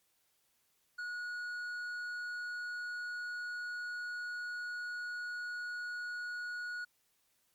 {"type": "tone with tanh clipping", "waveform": "sine", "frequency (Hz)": 1455, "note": "F#6", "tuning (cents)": -29, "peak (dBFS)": -39, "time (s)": [0.98, 6.85], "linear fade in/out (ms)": 10, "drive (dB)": 7, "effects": ["white hiss -75 dBFS RMS until 7.54 s", "MP3 96 kbps"]}